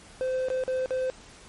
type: tone with dropouts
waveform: triangle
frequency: 516 Hz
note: C5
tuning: 24 cents flat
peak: -23 dBFS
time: 0.21-1.1 s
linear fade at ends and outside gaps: 0 ms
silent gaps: 0.485-0.502 / 0.637-0.679 / 0.859-0.907 s
effects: pink hiss -50 dBFS RMS until 1.48 s + MP3 48 kbps